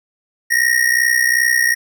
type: ring-modulated tone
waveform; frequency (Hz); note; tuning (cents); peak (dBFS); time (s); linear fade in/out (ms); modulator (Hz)
square; 1872; A#6; +7; -10; 0.5-1.75; 20; 31.3
effects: none